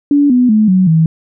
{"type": "tone with pitch steps", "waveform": "sine", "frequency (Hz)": [287.1, 248.5, 215.1, 186.16, 161.13], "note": ["D4", "B3", "A3", "F#3", "E3"], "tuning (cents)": [-39, 11, -39, 11, -39], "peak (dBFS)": -6, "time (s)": [0.11, 1.06], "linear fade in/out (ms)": 2, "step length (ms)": 190, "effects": []}